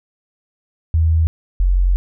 sine tone pair in turn, 80.9 / 45.19 Hz, E2 / F#1, -32 / -40 cents, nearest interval minor seventh, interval 1008 cents, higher first, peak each -11 dBFS, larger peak neither, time 0.94-1.27 / 1.6-1.96 s, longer second, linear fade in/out 0 ms, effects none

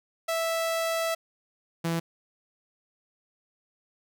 sawtooth tone pair in turn, 658 / 166.51 Hz, E5 / E3, -3 / +18 cents, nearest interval 2 octaves, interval 2379 cents, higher first, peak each -22 dBFS, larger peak neither, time 0.28-1.15 / 1.84-2 s, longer first, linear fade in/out 10 ms, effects none

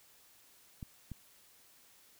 clicks, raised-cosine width 5 ms, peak -30 / -30 dBFS, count 2, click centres 0.828 / 1.117 s, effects white hiss -63 dBFS RMS until 2.19 s

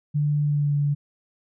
sine tone with pitch glide, 147.4 to 144.53 Hz, D3 to D3, +7 to -27 cents, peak -19 dBFS, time 0.14-0.95 s, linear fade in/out 20 ms, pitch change -34 cents, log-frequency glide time 0.42-0.74 s, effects none

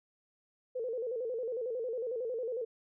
sine tone with vibrato, 478.4 Hz, A#4, 45 cents sharp, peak -33 dBFS, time 0.75-2.65 s, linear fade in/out 10 ms, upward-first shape square, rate 11 Hz, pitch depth 100 cents each way, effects none

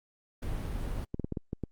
brown noise, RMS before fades -34 dBFS, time 0.42-1.05 s, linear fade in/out 10 ms
clicks, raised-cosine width 3 ms, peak -20 dBFS, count 7, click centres 1.144 / 1.197 / 1.245 / 1.323 / 1.372 / 1.531 / 1.637 s
effects Opus 48 kbps

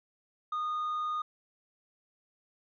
sine tone with tanh clipping, 1230 Hz, D#6, 20 cents flat, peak -31 dBFS, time 0.52-1.22 s, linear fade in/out 5 ms, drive 2 dB, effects none

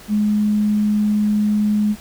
sine tone, 210 Hz, G#3, 19 cents sharp, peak -14 dBFS, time 0.08-1.96 s, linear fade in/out 50 ms, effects pink hiss -41 dBFS RMS until 2 s

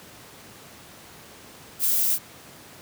violet noise, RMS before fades -22 dBFS, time 1.79-2.19 s, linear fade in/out 50 ms, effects pink hiss -46 dBFS RMS until 2.81 s + high-pass 100 Hz 12 dB/octave

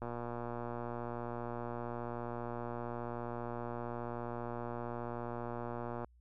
click train, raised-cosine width 1 ms, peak -27 dBFS, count 718, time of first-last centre 0.02-6.045 s, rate 119 Hz, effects added 60 Hz sine -61 dBFS peak until 6.2 s

